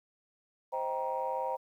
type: chord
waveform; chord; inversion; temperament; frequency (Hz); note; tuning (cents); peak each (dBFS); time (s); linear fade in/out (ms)
sine; C minor seventh; none; just; 523.3 / 627.9 / 784.9 / 941.9; C5 / Eb5 / G5 / Bb5; 0 / +16 / +2 / +18; -35 / -40 / -37 / -34; 0.72-1.57; 20
effects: tanh soft clip ceiling -22 dBFS + 11-bit